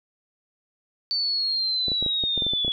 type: linear sweep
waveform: sine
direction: down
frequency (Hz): 4540 to 3370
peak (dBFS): -22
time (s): 1.11-2.72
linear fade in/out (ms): 0
type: clicks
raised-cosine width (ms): 2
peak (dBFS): -19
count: 11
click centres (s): 1.883 / 1.918 / 2.026 / 2.063 / 2.238 / 2.377 / 2.422 / 2.466 / 2.535 / 2.648 / 2.68
effects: none